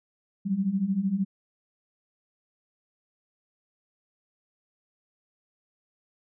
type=beating tone pair; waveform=sine; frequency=185 / 198 Hz; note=F#3 / G3; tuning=0 / +18 cents; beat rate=13 Hz; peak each=-29 / -25 dBFS; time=0.45-1.25 s; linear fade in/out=20 ms; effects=none